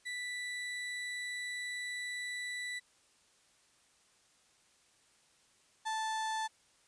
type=tone pair in turn; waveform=35% pulse; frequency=1973 / 878.9 Hz; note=B6 / A5; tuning=-2 / -2 cents; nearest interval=octave + major second; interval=1400 cents; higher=first; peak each=-36 / -32 dBFS; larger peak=second; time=0.05-2.8 / 5.85-6.48 s; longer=first; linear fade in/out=20 ms; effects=white hiss -68 dBFS RMS until 6.87 s + resampled to 22050 Hz